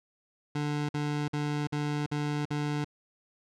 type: tone bursts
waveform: 25% pulse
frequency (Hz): 147.6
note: D3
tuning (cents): +9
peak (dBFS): -25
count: 6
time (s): 0.55-2.845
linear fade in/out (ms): 5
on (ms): 340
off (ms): 51
effects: low-pass 6000 Hz 12 dB/octave